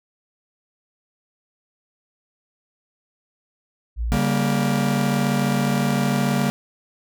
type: tone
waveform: sine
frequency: 57.7 Hz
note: A#1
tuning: 17 cents flat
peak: -21 dBFS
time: 3.96-4.19 s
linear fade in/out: 50 ms
type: chord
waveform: 45% pulse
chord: G diminished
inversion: second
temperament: just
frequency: 141.12 / 196 / 235.2 Hz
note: Db3 / G3 / Bb3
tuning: +31 / 0 / +16 cents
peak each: -23 dBFS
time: 4.12-6.5 s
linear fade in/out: 0 ms
effects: none